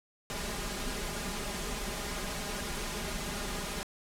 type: noise with comb filter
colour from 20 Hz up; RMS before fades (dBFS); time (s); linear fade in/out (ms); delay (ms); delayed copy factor
pink; -36; 0.3-3.83; 0; 4.9; +0.7
effects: low-pass 11000 Hz 12 dB/octave